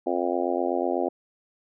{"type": "harmonic tone", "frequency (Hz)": 88.1, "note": "F2", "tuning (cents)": 16, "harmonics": [3, 4, 5, 6, 7, 8, 9], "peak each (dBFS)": [-31, -28, -33, -31, -31, -31, -33], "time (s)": [0.06, 1.09], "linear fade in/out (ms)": 10, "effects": []}